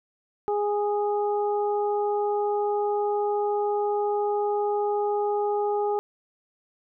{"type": "harmonic tone", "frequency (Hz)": 413.1, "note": "G#4", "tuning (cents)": -9, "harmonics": [1, 2, 3], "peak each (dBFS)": [-24, -27, -38], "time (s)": [0.48, 5.99], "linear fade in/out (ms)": 0, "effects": []}